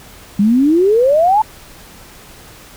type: exponential sweep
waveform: sine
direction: up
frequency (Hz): 194.7 to 896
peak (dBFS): -8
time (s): 0.39-1.42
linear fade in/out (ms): 5
effects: pink hiss -39 dBFS RMS until 2.76 s